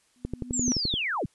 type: tone with exponential growth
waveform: sine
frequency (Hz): 246.9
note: B3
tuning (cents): 0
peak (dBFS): -21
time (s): 0.16-0.72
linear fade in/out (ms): 0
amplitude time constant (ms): 120
type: click train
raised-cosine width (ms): 3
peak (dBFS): -17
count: 9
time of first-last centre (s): 0.25-0.94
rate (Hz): 11.6
type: linear sweep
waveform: sine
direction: down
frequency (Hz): 7770 to 61.74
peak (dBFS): -26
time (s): 0.53-1.26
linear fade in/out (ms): 5
effects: white hiss -66 dBFS RMS until 1.34 s + resampled to 24000 Hz